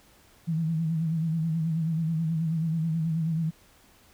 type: tone with vibrato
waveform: sine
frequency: 161.9 Hz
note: E3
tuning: 31 cents flat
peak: -24 dBFS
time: 0.47-3.51 s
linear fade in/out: 20 ms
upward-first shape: sine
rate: 9.3 Hz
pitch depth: 62 cents each way
effects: pink hiss -58 dBFS RMS until 4.13 s